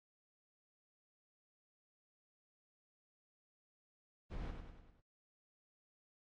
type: noise with echo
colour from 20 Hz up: brown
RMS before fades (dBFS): -44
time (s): 4.3-4.52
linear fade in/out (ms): 20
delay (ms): 99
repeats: 5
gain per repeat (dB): -5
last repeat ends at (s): 5.015
effects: low-pass 4000 Hz 12 dB/octave + AAC 32 kbps